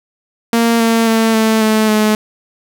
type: tone with pitch steps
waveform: sawtooth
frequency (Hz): 231.5 / 227.9 / 224.4 / 220.9 / 217.5 / 214.1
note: A#3 / A#3 / A3 / A3 / A3 / A3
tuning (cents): -12 / -39 / +34 / +7 / -20 / -47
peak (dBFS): -6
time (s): 0.53-2.15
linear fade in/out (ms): 2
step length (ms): 270
effects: none